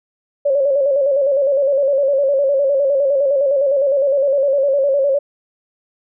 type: tone with vibrato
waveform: sine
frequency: 554.4 Hz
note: C#5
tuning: in tune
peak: -12 dBFS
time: 0.45-5.19 s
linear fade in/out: 10 ms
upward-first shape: square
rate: 9.8 Hz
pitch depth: 58 cents each way
effects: none